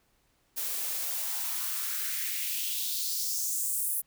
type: noise with high-pass filter sweep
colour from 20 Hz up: blue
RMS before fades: -32 dBFS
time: 0.56-4.02 s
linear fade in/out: 20 ms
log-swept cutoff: 360 to 11000 Hz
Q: 2.5
effects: pink hiss -70 dBFS RMS until 4.06 s